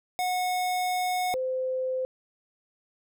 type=tone pair in turn; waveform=square / sine; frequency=730 / 516.2 Hz; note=F#5 / C5; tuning=-24 / -23 cents; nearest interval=tritone; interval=599 cents; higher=first; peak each=-26 dBFS; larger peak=neither; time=0.19-1.34 / 1.34-2.05 s; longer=first; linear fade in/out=0 ms; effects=none